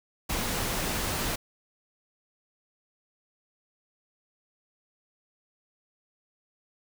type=noise; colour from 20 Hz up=pink; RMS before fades=-30 dBFS; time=0.29-1.36 s; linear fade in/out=10 ms; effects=none